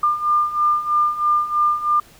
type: beating tone pair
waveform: sine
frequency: 1198 / 1201.1 Hz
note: D6 / D6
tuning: +34 / +39 cents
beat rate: 3.1 Hz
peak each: -21 / -17 dBFS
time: 0.03-2 s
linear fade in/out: 5 ms
effects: pink hiss -48 dBFS RMS until 2.19 s